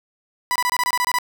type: tone bursts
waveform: 30% pulse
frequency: 987.8 Hz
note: B5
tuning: in tune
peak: -15 dBFS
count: 10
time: 0.51-1.186 s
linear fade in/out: 0 ms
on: 46 ms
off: 24 ms
effects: none